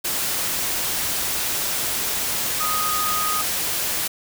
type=tone in noise; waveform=sine; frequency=1244.5 Hz; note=D#6; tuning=in tune; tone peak=-23 dBFS; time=2.6-3.42 s; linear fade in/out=10 ms; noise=white; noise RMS=-24 dBFS; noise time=0.04-4.08 s; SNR=-2 dB; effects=none